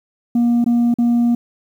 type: tone with dropouts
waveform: sine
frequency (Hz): 237.7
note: A#3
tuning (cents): +34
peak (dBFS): -9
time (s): 0.35-1.35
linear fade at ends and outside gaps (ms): 5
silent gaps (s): 0.643-0.661 / 0.941-0.985
effects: tanh soft clip ceiling -11 dBFS + 8-bit